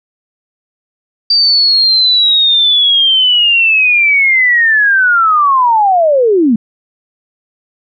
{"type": "linear sweep", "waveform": "sine", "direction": "down", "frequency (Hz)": [4673, 207.7], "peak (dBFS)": -6, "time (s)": [1.3, 6.56], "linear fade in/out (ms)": 5, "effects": []}